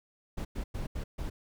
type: noise bursts at uneven times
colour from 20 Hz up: brown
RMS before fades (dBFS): -35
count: 5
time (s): 0.37-0.45 / 0.55-0.64 / 0.74-0.87 / 0.95-1.04 / 1.18-1.3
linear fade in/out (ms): 10
effects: none